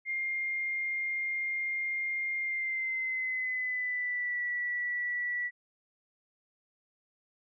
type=tone with pitch glide; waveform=sine; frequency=2116 to 1951.6 Hz; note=C7 to B6; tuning=+19 to -21 cents; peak=-30 dBFS; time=0.05-5.51 s; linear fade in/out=50 ms; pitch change=-140 cents; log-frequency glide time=2.39-4.42 s; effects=none